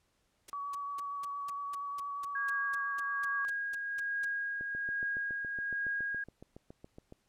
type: noise bursts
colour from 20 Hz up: white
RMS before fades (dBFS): -47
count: 16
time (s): 0.48-4.25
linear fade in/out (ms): 5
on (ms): 20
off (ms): 230
type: tone with vibrato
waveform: sine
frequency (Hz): 1134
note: C#6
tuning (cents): +39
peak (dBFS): -36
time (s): 0.53-3.45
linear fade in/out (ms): 0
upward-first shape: triangle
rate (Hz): 8.6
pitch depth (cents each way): 17
type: tone with tremolo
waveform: sine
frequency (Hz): 1635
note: G#6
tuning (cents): -28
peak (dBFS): -31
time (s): 2.35-6.24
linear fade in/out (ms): 5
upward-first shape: triangle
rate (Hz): 1.2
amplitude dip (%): 40
type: click train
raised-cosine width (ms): 2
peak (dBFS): -35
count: 19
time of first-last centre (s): 4.61-7.124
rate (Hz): 7.16
effects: pink hiss -75 dBFS RMS until 7.28 s + low-pass 11000 Hz 12 dB/octave

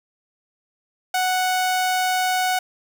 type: tone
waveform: sawtooth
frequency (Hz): 740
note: F#5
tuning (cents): 0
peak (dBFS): -15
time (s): 1.14-2.59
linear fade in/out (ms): 5
effects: 9-bit

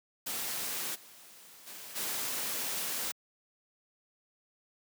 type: noise with level steps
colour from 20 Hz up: white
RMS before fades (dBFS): -36 / -54 / -46 / -35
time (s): 0.26-3.12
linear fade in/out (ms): 10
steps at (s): 0.94 / 1.66 / 1.95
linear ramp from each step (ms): 20
effects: high-pass 150 Hz 12 dB/octave

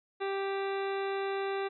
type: harmonic tone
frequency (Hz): 392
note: G4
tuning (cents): 0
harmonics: 1 / 2 / 3 / 4 / 5 / 6 / 7 / 9 / 10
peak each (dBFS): -32 / -38 / -42 / -44 / -46 / -48 / -49 / -51 / -52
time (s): 0.2-1.69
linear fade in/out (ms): 20
effects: none

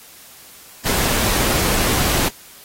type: noise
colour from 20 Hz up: pink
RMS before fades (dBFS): -19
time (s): 0.85-2.29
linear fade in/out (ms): 10
effects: white hiss -43 dBFS RMS until 2.64 s + AAC 48 kbps

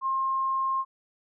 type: tone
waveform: sine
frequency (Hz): 1065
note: C6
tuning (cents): +30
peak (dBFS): -24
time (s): 0.01-0.85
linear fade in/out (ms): 50
effects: none

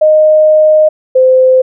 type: tone pair in turn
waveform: sine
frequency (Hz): 618 / 516.3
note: D#5 / C5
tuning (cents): -12 / -23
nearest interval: minor third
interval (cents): 311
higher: first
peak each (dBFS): -3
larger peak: neither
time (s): 0.01-0.89 / 1.15-1.62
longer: first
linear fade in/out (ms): 10
effects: none

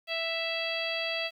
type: harmonic tone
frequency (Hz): 660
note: E5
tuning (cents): +2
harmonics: 1 / 2 / 3 / 4 / 5 / 6 / 7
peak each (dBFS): -35 / -44 / -38 / -34 / -36 / -44 / -39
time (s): 0.07-1.31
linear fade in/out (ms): 50
effects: 10-bit

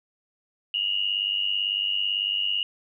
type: tone pair together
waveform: sine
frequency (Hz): 2824 / 2922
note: F7 / F#7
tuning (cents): +19 / -22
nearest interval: minor second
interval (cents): 59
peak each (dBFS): -26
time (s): 0.74-2.63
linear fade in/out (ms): 2
effects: none

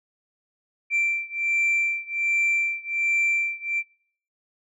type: beating tone pair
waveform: sine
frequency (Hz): 2349 / 2350.3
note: D7 / D7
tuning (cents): 0 / +1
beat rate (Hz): 1.3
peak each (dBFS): -23 / -24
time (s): 0.9-3.83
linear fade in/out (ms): 50
effects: noise-tail reverb RT60 0.6 s tail -23 dB re dry + tanh soft clip ceiling -17 dBFS

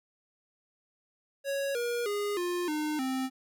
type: tone with pitch steps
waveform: square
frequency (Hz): 554.4 / 477.1 / 410.6 / 353.3 / 304 / 261.6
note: C#5 / A#4 / G#4 / F4 / D#4 / C4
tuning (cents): 0 / +40 / -20 / +20 / -40 / 0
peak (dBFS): -30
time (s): 1.44-3.3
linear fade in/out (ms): 50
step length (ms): 310
effects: none

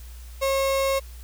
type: tone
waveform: 35% pulse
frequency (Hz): 542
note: C#5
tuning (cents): -39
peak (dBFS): -19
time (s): 0.41-1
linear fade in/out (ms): 20
effects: added 60 Hz sine -38 dBFS peak until 1.23 s + white hiss -51 dBFS RMS until 1.23 s

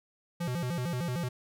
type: tone with vibrato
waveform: square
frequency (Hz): 146.6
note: D3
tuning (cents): -3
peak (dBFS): -31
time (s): 0.4-1.29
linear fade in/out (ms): 10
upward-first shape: square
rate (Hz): 6.6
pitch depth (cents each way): 280
effects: none

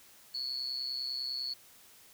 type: tone with amplitude modulation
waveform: sine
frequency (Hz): 4400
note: C#8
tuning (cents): -14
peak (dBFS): -30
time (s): 0.34-1.54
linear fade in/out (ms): 10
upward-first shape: sine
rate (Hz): 130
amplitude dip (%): 85
effects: white hiss -58 dBFS RMS until 2.13 s

